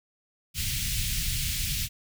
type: band-stop noise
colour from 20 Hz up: pink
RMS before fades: -29 dBFS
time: 0.54-1.89 s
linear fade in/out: 50 ms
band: 150 to 2400 Hz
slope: 24 dB/octave
effects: none